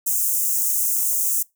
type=high-pass noise; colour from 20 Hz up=white; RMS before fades=-21 dBFS; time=0.06-1.43 s; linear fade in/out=10 ms; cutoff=6400 Hz; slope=48 dB/octave; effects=noise-tail reverb RT60 0.2 s tail -23 dB re dry